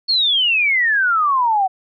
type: exponential sweep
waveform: sine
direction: down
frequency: 4410 to 740 Hz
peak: -13 dBFS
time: 0.08-1.68 s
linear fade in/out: 20 ms
effects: none